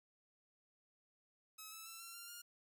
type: tone with pitch steps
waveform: 5% pulse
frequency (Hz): 1285 / 1309.7 / 1334.9 / 1360.6 / 1386.8 / 1413.5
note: E6 / E6 / E6 / F6 / F6 / F6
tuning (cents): -45 / -12 / +21 / -46 / -13 / +20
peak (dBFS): -39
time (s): 1.58-2.42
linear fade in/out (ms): 10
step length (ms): 140
effects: none